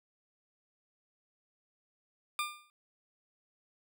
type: tone with exponential decay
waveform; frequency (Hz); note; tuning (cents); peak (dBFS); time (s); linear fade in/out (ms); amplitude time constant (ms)
20% pulse; 1200; D6; +37; -24; 2.39-2.7; 1; 67
effects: none